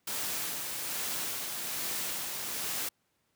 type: noise with tremolo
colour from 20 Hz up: white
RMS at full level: -34 dBFS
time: 0.07-2.89 s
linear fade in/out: 5 ms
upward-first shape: sine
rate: 1.2 Hz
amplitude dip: 30%
effects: pink hiss -75 dBFS RMS until 3.35 s + high-pass 100 Hz 12 dB/octave